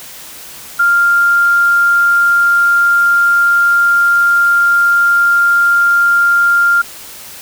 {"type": "tone with quantisation", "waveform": "sine", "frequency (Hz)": 1396.9, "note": "F6", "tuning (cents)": 0, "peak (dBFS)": -7, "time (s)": [0.79, 6.82], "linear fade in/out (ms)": 10, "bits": 6, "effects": ["white hiss -32 dBFS RMS until 7.41 s"]}